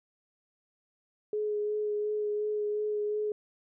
sine tone with vibrato, 420.5 Hz, G#4, 22 cents sharp, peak -28 dBFS, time 1.33-3.32 s, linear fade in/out 2 ms, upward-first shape sine, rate 2.8 Hz, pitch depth 15 cents each way, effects none

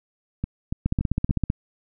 two click trains, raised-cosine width 5 ms, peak -13 / -9 dBFS, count 4 / 11, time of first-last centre 0.44-1.295 / 0.86-1.501 s, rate 3.51 / 15.6 Hz, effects none

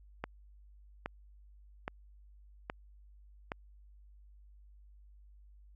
click train, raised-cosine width 0.5 ms, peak -21 dBFS, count 5, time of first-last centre 0.24-3.519 s, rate 1.22 Hz, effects added 50 Hz sine -55 dBFS peak until 5.75 s

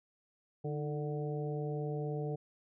harmonic tone with a mistuned harmonic, 148.1 Hz, D3, 15 cents sharp, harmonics 1 / 2 / 3 / 4 / 5, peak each -36 / -45 / -39 / -47 / -47 dBFS, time 0.64-2.36 s, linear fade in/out 10 ms, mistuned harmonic 2, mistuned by +93 cents, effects none

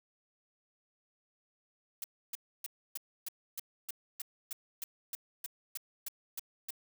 blue noise bursts, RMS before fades -39 dBFS, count 16, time 2.02-6.706 s, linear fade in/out 2 ms, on 21 ms, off 290 ms, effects none

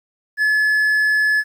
triangle tone, 1715 Hz, A6, 45 cents flat, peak -12 dBFS, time 0.37-1.44 s, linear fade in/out 50 ms, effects 9-bit

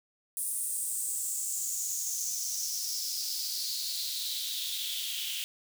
white noise with high-pass filter sweep, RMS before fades -34 dBFS, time 0.37-5.44 s, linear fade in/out 0 ms, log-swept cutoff 9600 to 3000 Hz, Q 5, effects none

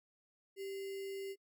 sine tone with sample-and-hold, 391 Hz, G4, 4 cents flat, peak -40 dBFS, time 0.56-1.36 s, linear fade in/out 50 ms, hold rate 2450 Hz, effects noise-tail reverb RT60 0.1 s tail -25 dB re dry

